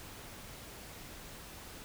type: silence
effects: pink hiss -49 dBFS RMS until 1.84 s